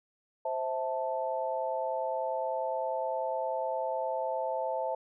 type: chord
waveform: sine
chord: A minor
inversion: first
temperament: equal with one note detuned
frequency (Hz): 523.3 / 653.2 / 880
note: C5 / E5 / A5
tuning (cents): 0 / -16 / 0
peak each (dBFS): -34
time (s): 0.45-4.95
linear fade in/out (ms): 5
effects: none